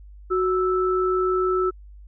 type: tone pair together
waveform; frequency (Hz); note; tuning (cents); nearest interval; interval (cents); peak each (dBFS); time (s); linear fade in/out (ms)
sine; 370 / 1316.7; F#4 / E6; 0 / -2; octave + minor seventh; 2198; -20 / -24; 0.3-1.71; 20
effects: added 50 Hz sine -41 dBFS peak until 2.07 s